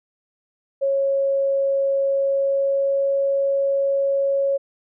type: tone with pitch glide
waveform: sine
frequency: 549 to 552.2 Hz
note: C#5 to C#5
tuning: -17 to -7 cents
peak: -17 dBFS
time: 0.81-4.58 s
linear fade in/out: 20 ms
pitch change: +10 cents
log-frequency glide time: 2-3.12 s
effects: none